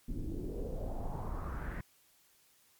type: noise with low-pass filter sweep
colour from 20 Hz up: brown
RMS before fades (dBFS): -38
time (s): 0.08-1.81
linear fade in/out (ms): 5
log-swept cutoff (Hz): 250 to 1900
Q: 3.6
effects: white hiss -67 dBFS RMS until 2.79 s + MP3 96 kbps